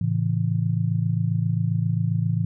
sine chord, A major, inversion none, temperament just, 110 / 137.5 / 165 Hz, A2 / C#3 / E3, 0 / -14 / +2 cents, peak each -23 / -27 / -24 dBFS, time 0.01-2.45 s, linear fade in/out 5 ms, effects none

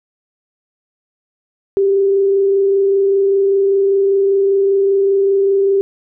sine tone with frequency modulation, 393.3 Hz, G4, 6 cents sharp, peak -10 dBFS, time 1.77-5.81 s, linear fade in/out 0 ms, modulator 25.1 Hz, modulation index 0.22, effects none

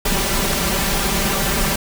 pink noise with comb filter, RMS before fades -19 dBFS, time 0.05-1.76 s, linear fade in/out 5 ms, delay 5.1 ms, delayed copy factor +0.75, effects none

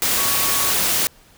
sine tone in noise, 1118 Hz, C#6, 14 cents sharp, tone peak -28 dBFS, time 0.18-0.72 s, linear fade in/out 0 ms, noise white, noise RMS -19 dBFS, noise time 0.02-1.07 s, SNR -12 dB, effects pink hiss -51 dBFS RMS until 1.37 s

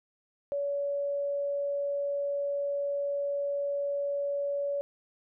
sine tone, 567 Hz, C#5, 39 cents sharp, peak -28 dBFS, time 0.52-4.81 s, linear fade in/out 0 ms, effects none

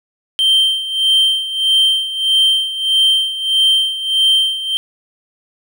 triangle tone with tremolo, 3136 Hz, G7, in tune, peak -7 dBFS, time 0.39-4.77 s, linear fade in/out 0 ms, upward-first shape sine, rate 1.6 Hz, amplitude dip 75%, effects none

